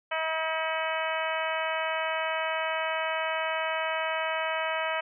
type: harmonic tone with a mistuned harmonic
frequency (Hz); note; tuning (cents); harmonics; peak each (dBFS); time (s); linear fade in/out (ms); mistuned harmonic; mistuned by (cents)
320; D#4; +49; 2 / 3 / 4 / 5 / 6 / 7 / 8 / 9; -32 / -34 / -35 / -36 / -37 / -37 / -38 / -39; 0.11-5.01; 10; 9; +68
effects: none